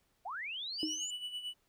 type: linear sweep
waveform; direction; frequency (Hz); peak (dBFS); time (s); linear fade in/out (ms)
sine; up; 645 to 7240; -38; 0.25-1.11; 10
type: tone with tremolo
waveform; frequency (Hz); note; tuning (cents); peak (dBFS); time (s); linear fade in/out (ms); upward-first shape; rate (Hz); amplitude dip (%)
triangle; 2960; F#7; 0; -35; 0.78-1.54; 20; sine; 9; 65
type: tone with exponential decay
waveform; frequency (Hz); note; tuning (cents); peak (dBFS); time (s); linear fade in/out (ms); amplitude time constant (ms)
sine; 312.3; D#4; +7; -30; 0.83-1.05; 1; 47
effects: pink hiss -75 dBFS RMS until 1.68 s